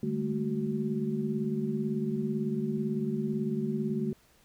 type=tone cluster; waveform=sine; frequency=150.9 / 202.6 / 220.6 / 372.6 Hz; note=D3 / G#3 / A3 / F#4; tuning=+47 / -43 / +5 / +12 cents; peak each=-35 / -35 / -31 / -35 dBFS; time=0.03-4.13 s; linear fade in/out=2 ms; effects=pink hiss -63 dBFS RMS until 4.44 s